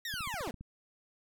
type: linear sweep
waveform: 20% pulse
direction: down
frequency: 1918 to 196 Hz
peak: -31 dBFS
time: 0.05-0.51 s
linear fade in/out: 2 ms
type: click train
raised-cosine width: 5 ms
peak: -33 dBFS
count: 8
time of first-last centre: 0.14-0.61 s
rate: 14.9 Hz
effects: none